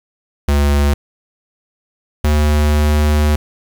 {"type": "tone pair in turn", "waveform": "square", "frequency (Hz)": [71.8, 75.05], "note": ["D2", "D2"], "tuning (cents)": [-39, 38], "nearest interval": "minor second", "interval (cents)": 77, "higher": "second", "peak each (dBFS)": -11, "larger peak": "neither", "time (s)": [[0.48, 0.94], [2.24, 3.36]], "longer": "second", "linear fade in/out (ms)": 5, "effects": ["7-bit"]}